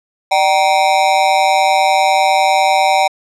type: tone with amplitude modulation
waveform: square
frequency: 769 Hz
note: G5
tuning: 33 cents flat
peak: -6 dBFS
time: 0.31-3.08 s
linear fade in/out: 10 ms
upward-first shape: sine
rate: 170 Hz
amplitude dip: 100%
effects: low-pass 7000 Hz 12 dB/octave